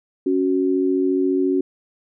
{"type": "tone pair together", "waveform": "sine", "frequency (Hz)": [277.2, 371.6], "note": ["C#4", "F#4"], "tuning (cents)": [0, 7], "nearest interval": "perfect fourth", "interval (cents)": 507, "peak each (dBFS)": -19, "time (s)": [0.26, 1.61], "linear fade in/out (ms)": 5, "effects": []}